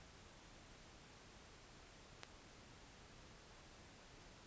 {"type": "click", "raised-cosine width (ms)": 0.2, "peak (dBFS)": -30, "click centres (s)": 2.234, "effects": ["pink hiss -61 dBFS RMS until 4.46 s", "resampled to 16000 Hz"]}